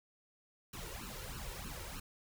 pink noise with flanger, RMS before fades -45 dBFS, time 0.73-2 s, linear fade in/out 5 ms, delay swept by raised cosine 0.71 to 2.21 ms, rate 3.2 Hz, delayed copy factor +0.95, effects none

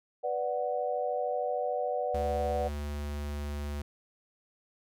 sine chord, B minor, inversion none, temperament equal, 493.9 / 587.3 / 740 Hz, B4 / D5 / F#5, 0 / 0 / 0 cents, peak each -33 dBFS, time 0.23-2.69 s, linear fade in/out 20 ms
square tone with pitch glide, 73.4 to 72.85 Hz, D2 to D2, 0 to -13 cents, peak -34 dBFS, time 2.14-3.82 s, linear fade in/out 5 ms, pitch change -13 cents, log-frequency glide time 2.49-3.54 s
effects none

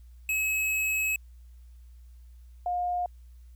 square / sine tone pair in turn, 2570 / 712.3 Hz, E7 / F5, -45 / +34 cents, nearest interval octave + minor seventh, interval 2221 cents, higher first, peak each -26 dBFS, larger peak neither, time 0.29-1.16 / 2.66-3.06 s, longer first, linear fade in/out 2 ms, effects added 60 Hz sine -47 dBFS peak until 3.55 s + white hiss -71 dBFS RMS until 3.55 s

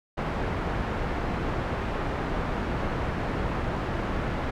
pink low-pass noise, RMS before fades -29 dBFS, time 0.17-4.51 s, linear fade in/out 10 ms, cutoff 1600 Hz, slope 12 dB/octave, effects none

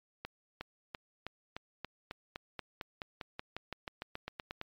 accelerating click train, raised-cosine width 0.3 ms, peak -23 dBFS, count 22, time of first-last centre 0.25-4.614 s, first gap 360 ms, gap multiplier 0.94, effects MP3 96 kbps

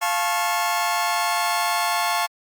sawtooth chord, F augmented, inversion none, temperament just, 698.5 / 873.1 / 1091.3 Hz, F5 / A5 / C#6, 0 / -14 / -27 cents, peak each -21 dBFS, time 0.01-2.27 s, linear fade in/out 20 ms, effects Opus 48 kbps

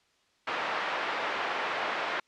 pink band-pass noise, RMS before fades -32 dBFS, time 0.47-2.2 s, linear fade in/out 5 ms, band 710 to 2300 Hz, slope 12 dB/octave, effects white hiss -68 dBFS RMS until 2.27 s + low-pass 5000 Hz 12 dB/octave

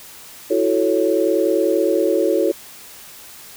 sine chord, F# minor seventh, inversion third, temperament equal, 329.6 / 370 / 440 / 554.4 Hz, E4 / F#4 / A4 / C#5, 0 / 0 / 0 / 0 cents, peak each -20 dBFS, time 0.5-2.52 s, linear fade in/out 10 ms, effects white hiss -40 dBFS RMS until 3.56 s

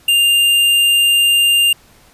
square tone, 2800 Hz, F7, 4 cents sharp, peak -10 dBFS, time 0.08-1.73 s, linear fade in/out 5 ms, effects pink hiss -48 dBFS RMS until 2.13 s + resampled to 32000 Hz

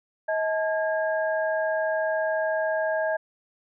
sine tone cluster, 636 / 870 / 1632 Hz, D#5 / A5 / G#6, +38 / -20 / -31 cents, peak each -24 / -32 / -30 dBFS, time 0.28-3.17 s, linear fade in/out 10 ms, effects none

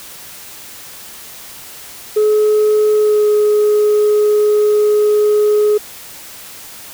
sine tone with pitch glide, 425.5 to 420.4 Hz, G#4 to G#4, +42 to +21 cents, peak -7 dBFS, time 2.16-5.78 s, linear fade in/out 10 ms, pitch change -21 cents, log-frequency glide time 2.95-3.25 s, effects tanh soft clip ceiling -7 dBFS + white hiss -34 dBFS RMS until 6.93 s

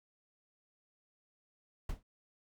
brown noise with exponential decay, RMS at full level -31 dBFS, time 1.89-2.03 s, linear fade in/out 5 ms, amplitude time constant 29 ms, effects none

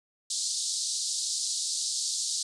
pink band-pass noise, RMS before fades -31 dBFS, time 0.3-2.43 s, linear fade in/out 5 ms, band 4000 to 9200 Hz, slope 48 dB/octave, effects resampled to 24000 Hz

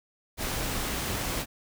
pink noise, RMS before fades -31 dBFS, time 0.37-1.46 s, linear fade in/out 50 ms, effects none

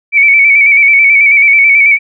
sine tone with vibrato, 2273 Hz, C#7, 43 cents sharp, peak -3 dBFS, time 0.12-1.99 s, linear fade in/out 50 ms, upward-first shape square, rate 9.2 Hz, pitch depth 40 cents each way, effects none

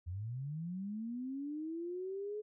sine linear sweep, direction up, 82.41 to 428.4 Hz, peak -38 dBFS, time 0.06-2.42 s, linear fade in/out 20 ms, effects none

